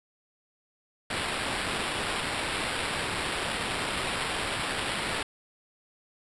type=noise with sample-and-hold; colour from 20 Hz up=blue; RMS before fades=-31 dBFS; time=1.1-5.23 s; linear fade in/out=5 ms; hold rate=6300 Hz; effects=resampled to 24000 Hz